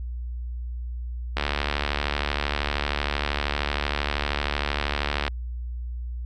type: click train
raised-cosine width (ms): 0.3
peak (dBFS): -8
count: 286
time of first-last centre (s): 1.37-5.279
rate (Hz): 72.9
effects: added 60 Hz sine -29 dBFS peak until 6.25 s